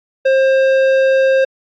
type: tone with tanh clipping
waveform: sine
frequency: 532 Hz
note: C5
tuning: 29 cents sharp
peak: -11 dBFS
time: 0.25-1.45 s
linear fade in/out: 10 ms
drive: 12 dB
effects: AAC 64 kbps